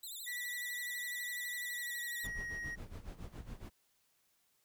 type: tone with vibrato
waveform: 10% pulse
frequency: 3809 Hz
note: A#7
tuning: 37 cents sharp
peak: -37 dBFS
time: 0.03-2.27 s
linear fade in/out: 5 ms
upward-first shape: triangle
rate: 12 Hz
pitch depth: 180 cents each way
type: tone with pitch glide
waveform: triangle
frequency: 1955 to 1886.2 Hz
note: B6 to A#6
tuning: -18 to +20 cents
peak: -38 dBFS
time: 0.26-2.76 s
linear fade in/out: 20 ms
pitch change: -62 cents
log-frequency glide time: 1.64-2.48 s
type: noise with tremolo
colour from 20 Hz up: brown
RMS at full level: -44 dBFS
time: 2.23-3.7 s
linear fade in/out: 20 ms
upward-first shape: sine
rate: 7.2 Hz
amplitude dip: 80%
effects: white hiss -75 dBFS RMS until 4.64 s